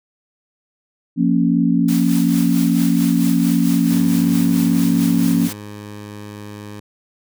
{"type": "chord", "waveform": "sine", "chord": "Bb minor", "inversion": "second", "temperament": "equal", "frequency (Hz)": [174.61, 233.1, 277.2], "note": ["F3", "Bb3", "Db4"], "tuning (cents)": [0, 0, 0], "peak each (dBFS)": -17, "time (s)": [1.16, 5.5], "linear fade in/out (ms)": 50}
{"type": "noise with tremolo", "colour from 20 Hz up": "white", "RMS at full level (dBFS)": -29, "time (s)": [1.88, 5.53], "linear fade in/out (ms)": 5, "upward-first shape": "sine", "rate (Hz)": 4.5, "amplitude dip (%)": 50}
{"type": "tone with pitch glide", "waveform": "15% pulse", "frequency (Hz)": [99.9, 103.9], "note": ["G2", "G#2"], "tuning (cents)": [33, 1], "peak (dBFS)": -25, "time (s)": [3.9, 6.8], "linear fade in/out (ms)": 5, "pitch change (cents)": 68, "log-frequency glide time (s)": [4.64, 4.88]}
{"effects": []}